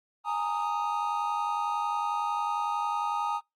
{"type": "chord", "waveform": "triangle", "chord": "Ab suspended second", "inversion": "none", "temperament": "equal with one note detuned", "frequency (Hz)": [830.6, 921.6, 1244.5], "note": ["Ab5", "Bb5", "Eb6"], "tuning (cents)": [0, -20, 0], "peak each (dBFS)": -30, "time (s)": [0.24, 3.41], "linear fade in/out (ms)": 50, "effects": ["noise-tail reverb RT60 0.2 s tail -25 dB re dry", "Opus 24 kbps"]}